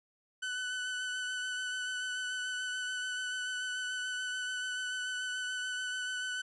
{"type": "tone with vibrato", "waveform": "30% pulse", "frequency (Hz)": 1500, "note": "F#6", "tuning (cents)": 23, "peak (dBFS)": -32, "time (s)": [0.42, 6.42], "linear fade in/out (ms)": 10, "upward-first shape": "sine", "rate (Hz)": 6.9, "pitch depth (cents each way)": 17, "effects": ["resampled to 24000 Hz"]}